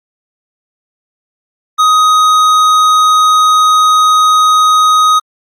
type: tone with tanh clipping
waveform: sine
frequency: 1254 Hz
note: D#6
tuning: 13 cents sharp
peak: -7 dBFS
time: 1.78-5.2 s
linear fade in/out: 20 ms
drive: 13 dB
effects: Opus 48 kbps